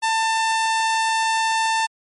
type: tone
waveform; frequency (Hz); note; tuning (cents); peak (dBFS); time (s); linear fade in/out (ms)
sawtooth; 893; A5; +25; -14; 0.02-1.87; 20
effects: low-pass 10000 Hz 12 dB/octave + MP3 48 kbps